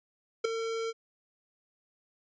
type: tone with ADSR envelope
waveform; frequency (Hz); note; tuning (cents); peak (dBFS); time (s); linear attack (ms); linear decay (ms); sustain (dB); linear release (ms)
square; 452.9; A#4; -50; -21; 0.44-0.93; 10; 5; -11; 37
effects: resampled to 16000 Hz